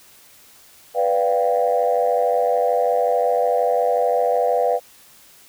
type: chord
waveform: sine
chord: G dominant seventh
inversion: first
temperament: equal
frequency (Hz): 493.9 / 587.3 / 698.5 / 784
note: B4 / D5 / F5 / G5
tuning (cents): 0 / 0 / 0 / 0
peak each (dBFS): -19 / -22 / -20 / -24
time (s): 0.94-4.8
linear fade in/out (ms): 50
effects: tanh soft clip ceiling -7 dBFS + white hiss -49 dBFS RMS until 5.48 s